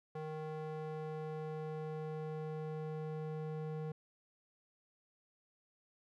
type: tone with band-pass filter sweep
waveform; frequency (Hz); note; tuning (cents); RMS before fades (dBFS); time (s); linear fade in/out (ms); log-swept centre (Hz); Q
square; 155.56; D#3; 0; -42; 0.15-3.92; 5; 560 to 340; 1.1
effects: none